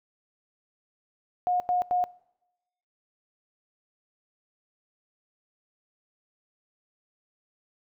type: tone bursts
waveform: sine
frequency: 720 Hz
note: F#5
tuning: 47 cents flat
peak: -22 dBFS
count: 3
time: 1.47-2.04 s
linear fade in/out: 0 ms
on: 130 ms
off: 90 ms
effects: noise-tail reverb RT60 0.9 s tail -23 dB re dry